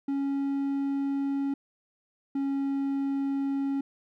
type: tone pair in turn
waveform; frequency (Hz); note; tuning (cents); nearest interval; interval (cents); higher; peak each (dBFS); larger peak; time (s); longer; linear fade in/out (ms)
triangle; 277.2 / 275.6; C#4 / C#4; 0 / -10; unison; 10; first; -24; neither; 0.08-1.54 / 2.35-3.81; neither; 5
effects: none